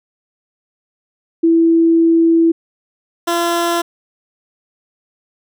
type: tone pair in turn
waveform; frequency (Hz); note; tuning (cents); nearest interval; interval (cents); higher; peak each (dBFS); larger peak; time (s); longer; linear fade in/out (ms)
sine / 15% pulse; 330.7 / 341.6; E4 / F4; +6 / -38; minor second; 56; second; -8; neither; 1.43-2.52 / 3.27-3.82; first; 10
effects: none